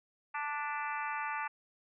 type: harmonic tone with a mistuned harmonic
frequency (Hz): 293.7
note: D4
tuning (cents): 0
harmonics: 3 / 4 / 5 / 6 / 7 / 8 / 9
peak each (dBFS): -38 / -40 / -42 / -44 / -45 / -46 / -47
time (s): 0.34-1.48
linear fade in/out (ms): 10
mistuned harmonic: 7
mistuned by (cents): -34
effects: none